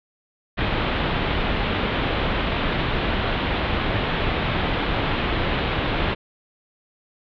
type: low-pass noise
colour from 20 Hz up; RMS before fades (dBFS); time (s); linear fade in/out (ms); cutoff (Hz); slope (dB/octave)
pink; -23; 0.57-6.15; 20; 3700; 48
effects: none